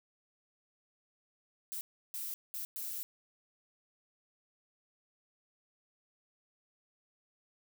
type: noise bursts at uneven times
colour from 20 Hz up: violet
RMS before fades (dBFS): -40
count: 4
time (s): 1.72-1.81 / 2.14-2.34 / 2.54-2.65 / 2.76-3.03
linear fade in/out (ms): 0
effects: none